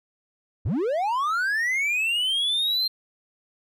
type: linear sweep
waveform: triangle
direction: up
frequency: 65.8 to 4186 Hz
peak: -20 dBFS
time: 0.65-2.88 s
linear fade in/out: 10 ms
effects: none

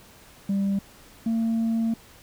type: tone pair in turn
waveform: sine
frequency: 197.4 / 226.8 Hz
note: G3 / A#3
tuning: +12 / -47 cents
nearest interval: major second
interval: 241 cents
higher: second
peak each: -19 dBFS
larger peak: neither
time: 0.49-0.79 / 1.26-1.94 s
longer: second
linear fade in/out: 5 ms
effects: tanh soft clip ceiling -20 dBFS + pink hiss -51 dBFS RMS until 2.22 s

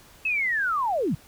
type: linear sweep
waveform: sine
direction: down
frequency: 2637 to 116.3 Hz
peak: -22 dBFS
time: 0.25-1.15 s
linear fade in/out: 5 ms
effects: pink hiss -52 dBFS RMS until 1.27 s

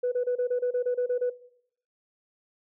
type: tone bursts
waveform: sine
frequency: 493.9 Hz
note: B4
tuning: in tune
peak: -22 dBFS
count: 11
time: 0.03-1.301 s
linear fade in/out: 10 ms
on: 91 ms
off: 27 ms
effects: noise-tail reverb RT60 0.7 s tail -19 dB re dry + tanh soft clip ceiling -20 dBFS

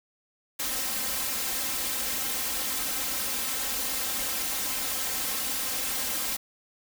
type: noise with comb filter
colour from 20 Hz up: white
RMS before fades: -30 dBFS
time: 0.59-6.37 s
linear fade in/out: 10 ms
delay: 3.8 ms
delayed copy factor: +0.85
effects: none

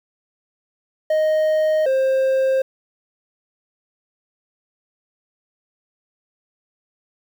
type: tone pair in turn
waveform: triangle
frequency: 622.3 / 529.4 Hz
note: D#5 / C5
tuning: 0 / +20 cents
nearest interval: minor third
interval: 280 cents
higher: first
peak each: -13 dBFS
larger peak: neither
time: 1.1-1.86 / 1.86-2.62 s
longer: neither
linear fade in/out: 5 ms
effects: 8-bit

